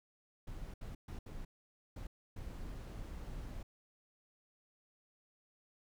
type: noise bursts at uneven times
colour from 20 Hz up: brown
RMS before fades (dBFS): -45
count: 6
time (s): 0.47-0.74 / 0.81-0.95 / 1.08-1.19 / 1.26-1.45 / 1.96-2.07 / 2.36-3.63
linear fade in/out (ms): 5
effects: none